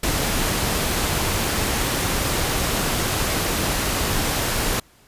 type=noise; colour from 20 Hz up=pink; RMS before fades=-22 dBFS; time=0.03-4.8 s; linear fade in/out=5 ms; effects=pink hiss -54 dBFS RMS until 5.07 s + resampled to 32000 Hz